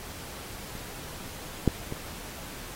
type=clicks; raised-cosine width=3 ms; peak=-27 / -7 / -21 dBFS; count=3; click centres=0.753 / 1.677 / 1.924 s; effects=pink hiss -42 dBFS RMS until 2.75 s + AAC 48 kbps